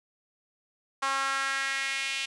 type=tone with high-pass filter sweep; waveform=sawtooth; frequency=271.4 Hz; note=C#4; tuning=36 cents flat; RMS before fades=-30 dBFS; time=1.02-2.26 s; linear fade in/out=10 ms; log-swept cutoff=1100 to 2700 Hz; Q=2.7; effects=resampled to 22050 Hz